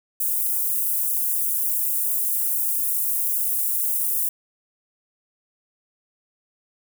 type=high-pass noise; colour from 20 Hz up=white; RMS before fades=-23 dBFS; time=0.2-4.29 s; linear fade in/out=5 ms; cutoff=10000 Hz; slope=24 dB/octave; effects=none